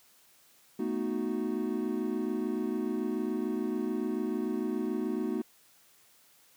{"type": "chord", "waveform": "triangle", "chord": "B dominant seventh", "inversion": "third", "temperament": "equal", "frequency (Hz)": [220, 246.9, 311.1, 370], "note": ["A3", "B3", "D#4", "F#4"], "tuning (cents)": [0, 0, 0, 0], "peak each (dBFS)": -33, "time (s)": [0.79, 5.42], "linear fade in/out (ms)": 5, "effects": ["white hiss -62 dBFS RMS until 6.56 s", "high-pass 100 Hz 12 dB/octave"]}